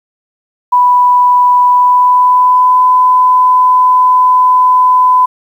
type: tone with pitch glide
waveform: sine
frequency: 987.8 to 1006.2 Hz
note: B5 to B5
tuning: 0 to +32 cents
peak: -4 dBFS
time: 0.72-5.26 s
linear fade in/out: 10 ms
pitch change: +32 cents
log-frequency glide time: 1.68-2.82 s
effects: 7-bit